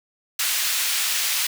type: high-pass noise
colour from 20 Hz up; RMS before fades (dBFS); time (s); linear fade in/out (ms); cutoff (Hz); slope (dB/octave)
pink; -23; 0.39-1.47; 5; 2300; 12
effects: none